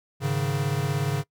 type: chord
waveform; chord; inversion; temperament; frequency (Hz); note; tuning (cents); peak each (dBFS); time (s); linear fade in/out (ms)
square; Ab suspended fourth; none; equal; 103.83 / 138.59 / 155.56; Ab2 / Db3 / Eb3; 0 / 0 / 0; -32 / -26 / -31; 0.2-1.24; 50
effects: noise-tail reverb RT60 0.1 s tail -22 dB re dry